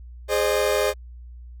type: chord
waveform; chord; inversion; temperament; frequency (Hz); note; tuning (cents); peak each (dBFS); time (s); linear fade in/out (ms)
40% pulse; Ab major; none; equal with one note detuned; 415.3 / 523.3 / 606.6; Ab4 / C5 / Eb5; 0 / 0 / -44; -23; 0.28-0.94; 50
effects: added 60 Hz sine -38 dBFS peak until 1.6 s